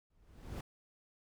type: noise with exponential growth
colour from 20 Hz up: brown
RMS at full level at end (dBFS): -36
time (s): 0.1-0.61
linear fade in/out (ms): 5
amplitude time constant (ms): 110
effects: none

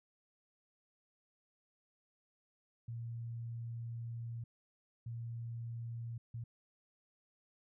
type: tone bursts at uneven times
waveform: sine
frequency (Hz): 116.54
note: A#2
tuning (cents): 0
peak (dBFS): -40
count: 3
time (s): 2.88-4.44 / 5.06-6.18 / 6.34-6.44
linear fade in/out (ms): 5
effects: none

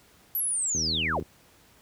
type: linear sweep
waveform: sine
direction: down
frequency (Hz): 11970 to 293.7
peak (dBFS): -25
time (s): 0.35-1.2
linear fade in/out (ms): 0
type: click train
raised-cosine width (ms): 3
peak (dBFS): -23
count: 39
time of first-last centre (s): 0.75-1.224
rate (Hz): 80.2
effects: pink hiss -58 dBFS RMS until 1.81 s + high-pass 60 Hz 12 dB/octave

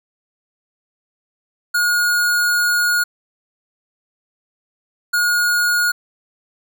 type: tone bursts at uneven times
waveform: square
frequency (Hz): 1439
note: F#6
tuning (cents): -49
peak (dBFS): -15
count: 2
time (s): 1.74-3.04 / 5.13-5.92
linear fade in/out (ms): 10
effects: none

